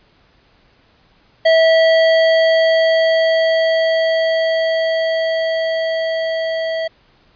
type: tone with level ramp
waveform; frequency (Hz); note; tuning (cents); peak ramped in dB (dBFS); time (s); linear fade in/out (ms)
square; 650; E5; -24; -9 to -19; 1.45-6.88; 10
effects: pink hiss -54 dBFS RMS until 7.35 s + resampled to 11025 Hz